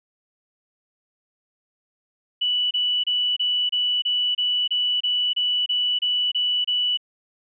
sine tone bursts, 2960 Hz, F#7, in tune, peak -19 dBFS, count 14, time 2.41-6.974 s, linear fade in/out 10 ms, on 300 ms, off 28 ms, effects none

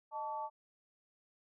sine tone with amplitude modulation, 880 Hz, A5, in tune, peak -33 dBFS, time 0.11-0.5 s, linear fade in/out 50 ms, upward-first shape sine, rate 261 Hz, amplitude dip 90%, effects none

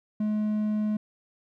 triangle tone, 212.5 Hz, G#3, 40 cents sharp, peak -22 dBFS, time 0.2-0.97 s, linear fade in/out 5 ms, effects none

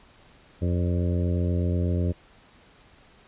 harmonic tone with a mistuned harmonic, 88.2 Hz, F2, 18 cents sharp, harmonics 1 / 2 / 3 / 4 / 5 / 6 / 7, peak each -23 / -29 / -33 / -35 / -37 / -39 / -40 dBFS, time 0.61-2.13 s, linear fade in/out 20 ms, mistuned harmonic 7, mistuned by -36 cents, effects pink hiss -55 dBFS RMS until 3.27 s + resampled to 8000 Hz

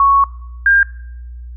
sine tone pair in turn, 1108.7 / 1602.6 Hz, C#6 / G6, 0 / +38 cents, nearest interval tritone, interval 638 cents, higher second, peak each -7 dBFS, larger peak neither, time 0-0.24 / 0.66-0.83 s, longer first, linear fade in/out 2 ms, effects noise-tail reverb RT60 1.0 s tail -23 dB re dry + added 60 Hz sine -28 dBFS peak until 1.56 s

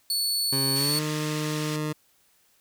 sawtooth tone, 4435 Hz, C#8, in tune, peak -21 dBFS, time 0.1-0.99 s, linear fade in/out 2 ms
20% pulse tone with pitch glide, 136 to 152.65 Hz, C#3 to D#3, -33 to -33 cents, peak -22 dBFS, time 0.52-1.93 s, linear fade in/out 10 ms, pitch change +200 cents, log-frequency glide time 0.75-0.99 s
white band-pass noise, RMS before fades -38 dBFS, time 0.76-1.76 s, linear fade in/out 0 ms, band 1600 to 5600 Hz, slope 12 dB/octave
effects white hiss -64 dBFS RMS until 2.6 s

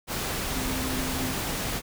sine tone in noise, 258.8 Hz, C4, 19 cents flat, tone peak -32 dBFS, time 0.52-1.34 s, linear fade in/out 50 ms, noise pink, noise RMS -30 dBFS, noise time 0.07-1.82 s, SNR -5 dB, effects none

